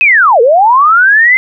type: linear two-way sweep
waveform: sine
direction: down then up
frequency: 2600 to 440 to 2087 Hz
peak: -3 dBFS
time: 0.01-1.37 s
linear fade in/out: 0 ms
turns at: 0.41 s
effects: none